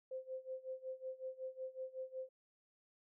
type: tone with tremolo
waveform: sine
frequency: 520 Hz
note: C5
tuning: 11 cents flat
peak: -40 dBFS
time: 0.11-2.29 s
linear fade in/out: 5 ms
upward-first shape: sine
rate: 5.4 Hz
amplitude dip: 90%
effects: none